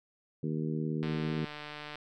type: harmonic tone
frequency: 78 Hz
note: D#2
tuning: 5 cents sharp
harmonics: 2 / 3 / 4 / 5 / 6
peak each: -33 / -36 / -39 / -40 / -45 dBFS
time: 0.43-1.45 s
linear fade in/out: 5 ms
type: click train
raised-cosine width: 0.3 ms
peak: -26 dBFS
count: 139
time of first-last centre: 1.03-1.956 s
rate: 149 Hz
effects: none